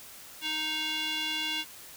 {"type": "tone with band-pass filter", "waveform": "square", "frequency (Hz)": 311.1, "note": "D#4", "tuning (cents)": 0, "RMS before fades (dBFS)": -32, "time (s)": [0.41, 1.65], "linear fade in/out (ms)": 50, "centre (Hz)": 3100, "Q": 3.3, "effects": ["white hiss -48 dBFS RMS until 1.96 s"]}